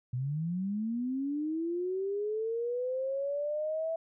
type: linear sweep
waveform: sine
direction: up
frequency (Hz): 120 to 659.3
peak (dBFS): -30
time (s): 0.13-3.96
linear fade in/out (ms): 5
effects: none